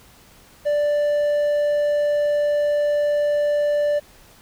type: tone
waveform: triangle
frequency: 587.3 Hz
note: D5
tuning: in tune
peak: -15 dBFS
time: 0.65-4 s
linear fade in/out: 20 ms
effects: pink hiss -50 dBFS RMS until 4.41 s